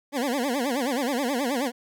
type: tone with vibrato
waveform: 20% pulse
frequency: 261.6 Hz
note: C4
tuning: in tune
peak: -19 dBFS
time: 0.12-1.72 s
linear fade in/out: 50 ms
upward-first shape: sine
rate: 9.4 Hz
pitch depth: 200 cents each way
effects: none